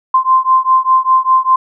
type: beating tone pair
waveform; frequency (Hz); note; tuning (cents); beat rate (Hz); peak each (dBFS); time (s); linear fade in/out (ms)
sine; 1040 / 1045; C6 / C6; -11 / -2; 5; -11; 0.14-1.56; 5
effects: none